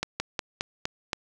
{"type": "slowing click train", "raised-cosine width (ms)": 0.2, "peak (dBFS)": -10, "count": 6, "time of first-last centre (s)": [0.03, 1.132], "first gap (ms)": 170, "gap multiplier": 1.13, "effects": []}